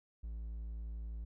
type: tone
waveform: triangle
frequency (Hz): 55.8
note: A1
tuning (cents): +25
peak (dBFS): -38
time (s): 0.23-1.25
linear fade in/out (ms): 10
effects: none